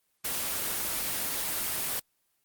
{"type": "noise", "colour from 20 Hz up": "white", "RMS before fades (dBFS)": -31, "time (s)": [0.24, 2], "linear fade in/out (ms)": 10, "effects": ["white hiss -74 dBFS RMS until 2.44 s", "Opus 24 kbps"]}